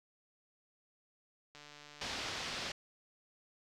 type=click train; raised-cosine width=0.2 ms; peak=-36 dBFS; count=80; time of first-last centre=1.55-2.087 s; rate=147 Hz
type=low-pass noise; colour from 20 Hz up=white; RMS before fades=-41 dBFS; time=2.01-2.72 s; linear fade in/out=5 ms; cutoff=5200 Hz; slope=24 dB/octave
effects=none